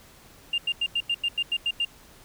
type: tone bursts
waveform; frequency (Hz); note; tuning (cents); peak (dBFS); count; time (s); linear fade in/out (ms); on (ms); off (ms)
sine; 2800; F7; +4; -21; 10; 0.53-1.85; 5; 51; 90
effects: tanh soft clip ceiling -18 dBFS + pink hiss -52 dBFS RMS until 2.24 s